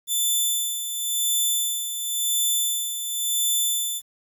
10% pulse tone with tremolo, 3520 Hz, A7, in tune, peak -12 dBFS, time 0.07-4.02 s, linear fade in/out 50 ms, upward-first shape sine, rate 0.94 Hz, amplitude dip 60%, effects 9-bit

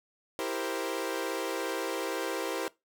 sawtooth chord, C dominant seventh, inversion first, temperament equal, 329.6 / 392 / 466.2 / 523.3 Hz, E4 / G4 / Bb4 / C5, 0 / 0 / 0 / 0 cents, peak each -33 dBFS, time 0.39-2.68 s, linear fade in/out 0 ms, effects noise-tail reverb RT60 0.2 s tail -20 dB re dry

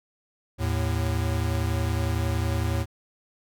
square tone pair together, 79.16 / 110 Hz, D#2 / A2, +30 / 0 cents, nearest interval tritone, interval 570 cents, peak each -27 dBFS, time 0.58-2.86 s, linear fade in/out 50 ms, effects none

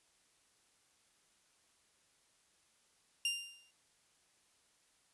sawtooth tone with exponential decay, 2794 Hz, F7, in tune, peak -27 dBFS, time 3.25-3.71 s, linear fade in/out 2 ms, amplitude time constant 100 ms, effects white hiss -72 dBFS RMS until 5.13 s + resampled to 24000 Hz

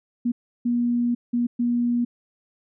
sine tone bursts at uneven times, 240 Hz, B3, 49 cents flat, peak -19 dBFS, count 4, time 0.25-0.32 / 0.65-1.15 / 1.33-1.47 / 1.59-2.05 s, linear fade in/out 10 ms, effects none

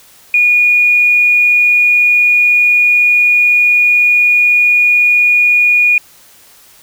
triangle tone with tanh clipping, 2446 Hz, D#7, 30 cents flat, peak -6 dBFS, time 0.34-5.98 s, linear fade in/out 2 ms, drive 3 dB, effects white hiss -43 dBFS RMS until 6.82 s

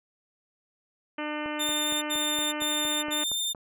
harmonic tone, 300 Hz, D4, 37 cents sharp, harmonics 1 / 2 / 3 / 4 / 5 / 6 / 7 / 8 / 9 / 10, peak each -34 / -37 / -39 / -40 / -41 / -42 / -42 / -43 / -44 / -44 dBFS, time 1.18-3.24 s, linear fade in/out 5 ms
click train, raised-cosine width 1 ms, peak -26 dBFS, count 10, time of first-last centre 1.46-3.548 s, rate 4.31 Hz
sawtooth tone bursts, 3605 Hz, A7, 41 cents sharp, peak -24 dBFS, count 4, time 1.59-3.535 s, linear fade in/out 20 ms, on 430 ms, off 75 ms
effects none

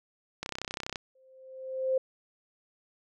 click train, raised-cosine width 0.2 ms, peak -17 dBFS, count 18, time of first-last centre 0.43-0.958 s, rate 32.2 Hz
sine tone with exponential growth, 523.3 Hz, C5, in tune, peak -22 dBFS, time 1.15-1.98 s, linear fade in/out 5 ms, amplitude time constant 180 ms
effects none

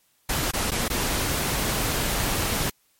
pink noise with dropouts, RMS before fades -25 dBFS, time 0.29-2.7 s, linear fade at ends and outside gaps 5 ms, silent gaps 0.512-0.534 / 0.706-0.716 / 0.881-0.9 s, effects white hiss -65 dBFS RMS until 2.99 s + MP3 64 kbps

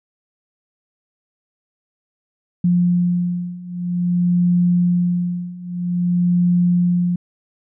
sine beating tone pair, 176.1 / 176.61 Hz, F3 / F3, +15 / +20 cents, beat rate 0.51 Hz, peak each -19 / -17 dBFS, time 2.64-7.16 s, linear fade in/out 5 ms, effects none

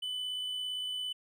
triangle tone with amplitude modulation, 3000 Hz, F#7, 23 cents sharp, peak -31 dBFS, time 0.02-1.13 s, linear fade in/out 10 ms, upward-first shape sine, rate 57.6 Hz, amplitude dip 30%, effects none

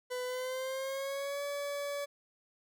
40% pulse tone with pitch glide, 500 to 571 Hz, B4 to D5, +21 to -49 cents, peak -34 dBFS, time 0.1-2.06 s, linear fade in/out 20 ms, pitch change +230 cents, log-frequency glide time 0.25-1.43 s, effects none

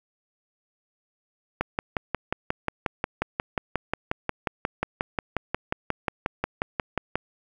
click train, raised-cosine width 0.5 ms, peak -9 dBFS, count 32, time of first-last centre 1.61-7.156 s, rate 5.59 Hz, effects 8-bit

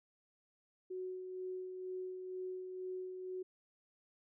sine tone with tremolo, 370 Hz, F#4, in tune, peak -39 dBFS, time 0.9-3.43 s, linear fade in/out 10 ms, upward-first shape sine, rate 2.1 Hz, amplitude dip 40%, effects none

